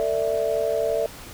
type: chord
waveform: sine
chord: A suspended fourth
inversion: none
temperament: equal with one note detuned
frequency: 450.3 / 587.3 / 659.3 Hz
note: A4 / D5 / E5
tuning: +40 / 0 / 0 cents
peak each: -25 dBFS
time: 0-1.06 s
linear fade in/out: 0 ms
effects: pink hiss -41 dBFS RMS until 1.33 s